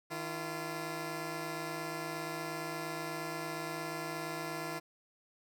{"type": "tone pair together", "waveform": "10% pulse", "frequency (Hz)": [157.59, 343.7], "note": ["D#3", "F4"], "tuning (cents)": [22, -28], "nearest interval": "octave + minor second", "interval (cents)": 1350, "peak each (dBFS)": [-33, -31], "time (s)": [0.1, 4.8], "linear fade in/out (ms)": 20, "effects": []}